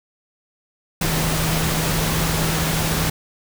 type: tone in noise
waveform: sine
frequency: 160.1 Hz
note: D#3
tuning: 50 cents sharp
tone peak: -23 dBFS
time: 1.01-3.1 s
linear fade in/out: 5 ms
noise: pink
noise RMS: -22 dBFS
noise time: 1.01-3.1 s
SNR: -4 dB
effects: none